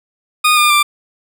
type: tone with pitch steps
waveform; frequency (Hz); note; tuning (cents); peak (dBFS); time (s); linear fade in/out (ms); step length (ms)
20% pulse; 1232 / 1206.6 / 1181.8; D#6 / D6 / D6; -17 / +46 / +10; -4; 0.44-0.83; 10; 130
effects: none